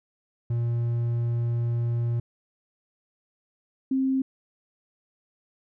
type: tone pair in turn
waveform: triangle / sine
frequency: 118.1 / 265.1 Hz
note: A#2 / C4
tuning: +23 / +23 cents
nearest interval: octave + major second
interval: 1400 cents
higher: second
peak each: -21 dBFS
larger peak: neither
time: 0.5-2.2 / 3.91-4.22 s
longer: first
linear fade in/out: 5 ms
effects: none